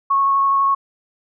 sine tone with vibrato, 1100 Hz, C#6, 14 cents flat, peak -13 dBFS, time 0.1-0.75 s, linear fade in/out 10 ms, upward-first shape sine, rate 12 Hz, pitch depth 8 cents each way, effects none

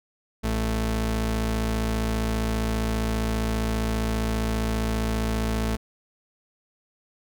sawtooth tone pair together, 55 / 110 Hz, A1 / A2, 0 / 0 cents, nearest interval octave, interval 1200 cents, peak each -21 dBFS, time 0.43-5.77 s, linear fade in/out 20 ms, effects none

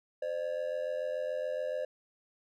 triangle ring-modulated tone, 560 Hz, C#5, 18 cents sharp, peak -27 dBFS, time 0.22-1.85 s, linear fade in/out 5 ms, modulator 43.5 Hz, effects none

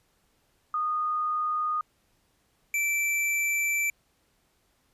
sine / square tone pair in turn, 1232 / 2332 Hz, D#6 / D7, -17 / -13 cents, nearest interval major seventh, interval 1104 cents, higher second, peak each -25 dBFS, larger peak neither, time 0.74-1.81 / 2.74-3.9 s, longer second, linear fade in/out 2 ms, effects pink hiss -69 dBFS RMS until 4.93 s + resampled to 32000 Hz

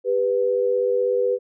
sine tone pair together, 397.7 / 493.9 Hz, G4 / B4, +25 / 0 cents, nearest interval major third, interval 375 cents, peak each -23 / -19 dBFS, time 0.04-1.39 s, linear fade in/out 50 ms, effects none

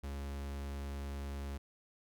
45% pulse tone, 70 Hz, C#2, 18 cents sharp, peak -39 dBFS, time 0.03-1.58 s, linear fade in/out 10 ms, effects none

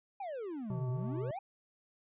triangle exponential two-way sweep, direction down then up, 830.6 to 113.7 to 830.6 Hz, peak -36 dBFS, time 0.2-1.39 s, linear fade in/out 5 ms, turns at 0.9 s
harmonic tone, 126.8 Hz, B2, 46 cents sharp, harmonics 1 / 3 / 5 / 7 / 9, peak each -36 / -46 / -50 / -53 / -55 dBFS, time 0.7-1.31 s, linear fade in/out 2 ms
effects resampled to 8000 Hz

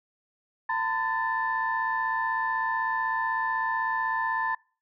sine tone cluster, 901 / 1017 / 1763 Hz, A5 / C6 / A6, +41 / -50 / +3 cents, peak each -29 dBFS, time 0.69-4.55 s, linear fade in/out 5 ms, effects noise-tail reverb RT60 0.4 s tail -26 dB re dry + tanh soft clip ceiling -15 dBFS

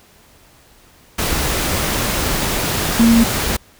sine tone in noise, 230.5 Hz, A#3, 19 cents flat, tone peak -8 dBFS, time 2.99-3.24 s, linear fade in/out 10 ms, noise pink, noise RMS -19 dBFS, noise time 1.18-3.57 s, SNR +8 dB, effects pink hiss -49 dBFS RMS until 3.79 s

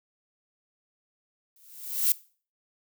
violet noise with exponential growth, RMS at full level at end -20 dBFS, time 1.56-2.12 s, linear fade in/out 2 ms, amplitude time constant 120 ms, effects noise-tail reverb RT60 0.4 s tail -20 dB re dry

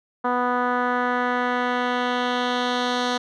10% pulse tone with low-pass filter sweep, 246.9 Hz, B3, in tune, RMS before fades -23 dBFS, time 0.24-3.18 s, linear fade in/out 10 ms, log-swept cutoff 1200 to 4600 Hz, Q 1.7, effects none

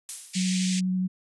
violet noise with exponential decay, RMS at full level -27 dBFS, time 0.09-0.69 s, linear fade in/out 0 ms, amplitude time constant 130 ms
white band-pass noise, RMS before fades -33 dBFS, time 0.33-0.81 s, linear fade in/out 20 ms, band 2000 to 8600 Hz, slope 48 dB/octave
sine tone with vibrato, 185 Hz, F#3, in tune, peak -23 dBFS, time 0.35-1.08 s, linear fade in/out 20 ms, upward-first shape sine, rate 12 Hz, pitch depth 11 cents each way
effects resampled to 24000 Hz

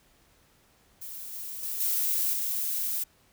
violet noise with level steps, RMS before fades -40 / -38 / -33 / -27 / -30 dBFS, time 1.01-3.04 s, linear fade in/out 10 ms, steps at 1.33 / 1.63 / 1.8 / 2.33 s, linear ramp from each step 5 ms, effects pink hiss -63 dBFS RMS until 3.32 s

